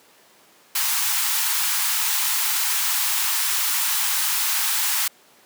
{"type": "high-pass noise", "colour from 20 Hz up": "white", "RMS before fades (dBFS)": -22, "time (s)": [0.75, 5.08], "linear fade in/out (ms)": 5, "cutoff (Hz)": 790, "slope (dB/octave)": 96, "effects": ["pink hiss -53 dBFS RMS until 5.45 s", "high-pass 300 Hz 12 dB/octave"]}